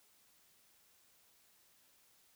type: silence
effects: white hiss -69 dBFS RMS until 2.35 s